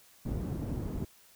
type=low-pass noise; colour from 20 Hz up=white; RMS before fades=-35 dBFS; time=0.25-1.05 s; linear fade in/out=10 ms; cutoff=190 Hz; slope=12 dB/octave; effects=white hiss -60 dBFS RMS until 1.35 s